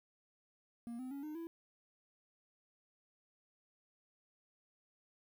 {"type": "tone with pitch steps", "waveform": "triangle", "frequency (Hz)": [235.1, 256.4, 279.6, 304.9, 332.5], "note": ["A#3", "C4", "C#4", "D#4", "E4"], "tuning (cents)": [15, -35, 15, -35, 15], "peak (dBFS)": -40, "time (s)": [0.87, 1.47], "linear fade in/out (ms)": 0, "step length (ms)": 120, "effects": ["11-bit"]}